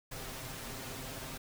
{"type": "noise with comb filter", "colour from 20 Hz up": "pink", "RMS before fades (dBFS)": -43, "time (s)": [0.11, 1.38], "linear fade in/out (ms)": 10, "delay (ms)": 7.6, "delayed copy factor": 0.6, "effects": []}